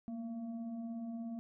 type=tone with frequency modulation; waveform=sine; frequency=232.4 Hz; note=A#3; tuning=5 cents flat; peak=-39 dBFS; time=0.08-1.39 s; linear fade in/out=0 ms; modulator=448 Hz; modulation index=0.42; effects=none